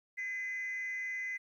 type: tone with frequency modulation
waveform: sine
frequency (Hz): 2031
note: B6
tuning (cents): +48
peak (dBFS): -34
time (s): 0.17-1.38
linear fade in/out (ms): 20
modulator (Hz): 403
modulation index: 0.25
effects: tanh soft clip ceiling -32 dBFS + 12-bit